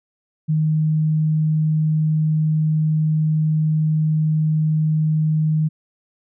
sine tone, 155.56 Hz, D#3, in tune, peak -15 dBFS, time 0.48-5.69 s, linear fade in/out 20 ms, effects none

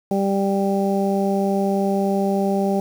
harmonic tone, 196.7 Hz, G3, 6 cents sharp, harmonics 1 / 2 / 3 / 4, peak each -20 / -23 / -25 / -26 dBFS, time 0.11-2.8 s, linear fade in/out 2 ms, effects 7-bit

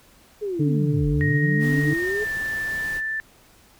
sine linear two-way sweep, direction down then up, 432.3 to 39 to 432.3 Hz, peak -24 dBFS, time 0.41-2.25 s, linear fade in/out 20 ms, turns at 1.08 s
harmonic tone, 146.83 Hz, D3, in tune, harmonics 1 / 2 / 3, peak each -20 / -26 / -30 dBFS, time 0.59-1.94 s, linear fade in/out 10 ms
sine tone with pitch glide, 1871 to 1766 Hz, A#6 to A6, +6 to +6 cents, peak -24 dBFS, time 1.21-3.2 s, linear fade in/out 0 ms, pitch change -100 cents, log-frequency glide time 1.88-2.31 s
pink noise, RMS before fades -39 dBFS, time 1.59-3.02 s, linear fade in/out 50 ms
effects pink hiss -54 dBFS RMS until 3.79 s

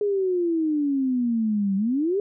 sine exponential two-way sweep, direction down then up, 418.3 to 191.2 to 418.3 Hz, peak -20 dBFS, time 0.01-2.2 s, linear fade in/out 2 ms, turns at 1.76 s, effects none

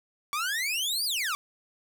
sawtooth exponential two-way sweep, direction up then down, 1126 to 4978 to 1126 Hz, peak -24 dBFS, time 0.33-1.35 s, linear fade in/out 0 ms, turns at 1.05 s, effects none

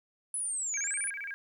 sine linear two-way sweep, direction down then up, 10310 to 6272 to 10310 Hz, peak -31 dBFS, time 0.34-1.1 s, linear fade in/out 2 ms, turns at 0.79 s
sine tone with vibrato, 1929 Hz, B6, 41 cents flat, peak -36 dBFS, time 0.74-1.34 s, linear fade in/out 0 ms, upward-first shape square, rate 15 Hz, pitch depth 300 cents each way
effects 11-bit

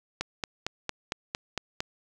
click train, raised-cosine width 0.2 ms, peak -12 dBFS, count 8, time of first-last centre 0.21-1.805 s, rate 4.39 Hz, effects none

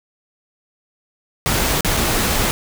pink noise with dropouts, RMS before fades -18 dBFS, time 1.46-2.51 s, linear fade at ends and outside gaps 0 ms, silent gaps 1.808-1.847 / 1.968-1.972 s, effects none

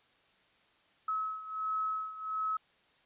sine beating tone pair, 1287 / 1288.4 Hz, E6 / E6, -42 / -40 cents, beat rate 1.4 Hz, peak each -34 / -38 dBFS, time 1.08-2.57 s, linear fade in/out 5 ms, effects white hiss -67 dBFS RMS until 3.05 s + resampled to 8000 Hz

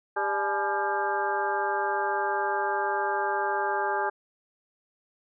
harmonic tone with a mistuned harmonic, 199.2 Hz, G3, 28 cents sharp, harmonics 2 / 3 / 4 / 5 / 6 / 7 / 8, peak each -32 / -35 / -28 / -38 / -34 / -38 / -32 dBFS, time 0.16-4.1 s, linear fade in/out 10 ms, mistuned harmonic 4, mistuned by +110 cents, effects none

